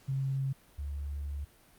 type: tone pair in turn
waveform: sine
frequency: 135 / 71.51 Hz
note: C#3 / D2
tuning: -45 / -46 cents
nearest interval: major seventh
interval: 1101 cents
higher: first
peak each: -29 / -34 dBFS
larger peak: first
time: 0.08-0.53 / 0.78-1.45 s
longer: second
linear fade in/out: 10 ms
effects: pink hiss -61 dBFS RMS until 1.78 s + Opus 48 kbps